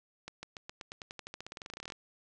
accelerating click train, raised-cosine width 0.2 ms, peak -25 dBFS, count 26, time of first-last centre 0.28-1.922 s, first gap 150 ms, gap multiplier 0.92, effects resampled to 22050 Hz + 11-bit

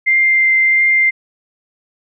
sine tone with vibrato, 2093 Hz, C7, in tune, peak -9 dBFS, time 0.06-1.11 s, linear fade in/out 20 ms, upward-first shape triangle, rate 1.5 Hz, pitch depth 9 cents each way, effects none

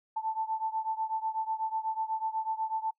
sine beating tone pair, 880 / 888.1 Hz, A5 / A5, 0 / +16 cents, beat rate 8.1 Hz, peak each -32 / -34 dBFS, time 0.16-2.91 s, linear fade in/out 10 ms, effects noise-tail reverb RT60 0.1 s tail -24 dB re dry

